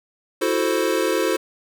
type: chord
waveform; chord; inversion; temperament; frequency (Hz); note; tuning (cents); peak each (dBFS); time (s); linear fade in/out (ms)
square; F# half-diminished seventh; third; equal; 329.6 / 370 / 440 / 523.3; E4 / F#4 / A4 / C5; 0 / 0 / 0 / 0; -25; 0.41-1.37; 10
effects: none